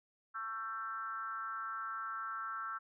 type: tone with frequency modulation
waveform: sine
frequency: 1338 Hz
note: E6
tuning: 25 cents sharp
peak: -38 dBFS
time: 0.34-2.79 s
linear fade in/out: 20 ms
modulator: 227 Hz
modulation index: 0.88
effects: none